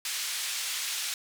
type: band-pass noise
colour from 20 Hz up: pink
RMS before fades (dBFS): -33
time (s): 0.05-1.14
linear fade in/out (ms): 2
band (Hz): 2600 to 11000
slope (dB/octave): 12
effects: none